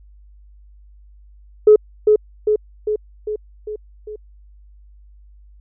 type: tone with echo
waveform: sine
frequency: 425.1 Hz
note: G#4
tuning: 40 cents sharp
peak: -4 dBFS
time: 1.67-1.76 s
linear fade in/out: 5 ms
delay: 400 ms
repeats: 6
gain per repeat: -4 dB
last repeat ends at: 4.16 s
effects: tanh soft clip ceiling 0 dBFS + added 50 Hz sine -43 dBFS peak until 5.6 s